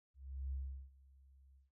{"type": "tone with ADSR envelope", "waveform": "sine", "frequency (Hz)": 67.1, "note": "C2", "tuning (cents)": 44, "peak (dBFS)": -38, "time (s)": [0.14, 1.71], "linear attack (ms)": 380, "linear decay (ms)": 380, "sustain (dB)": -24, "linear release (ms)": 150, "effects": ["noise-tail reverb RT60 0.1 s tail -22 dB re dry"]}